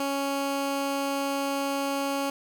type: tone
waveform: 15% pulse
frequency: 277.5 Hz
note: C#4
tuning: 2 cents sharp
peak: -20 dBFS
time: 0-2.3 s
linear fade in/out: 2 ms
effects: none